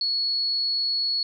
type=tone; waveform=sine; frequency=4372 Hz; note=C#8; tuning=25 cents flat; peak=-22 dBFS; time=0.01-1.23 s; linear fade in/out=2 ms; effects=none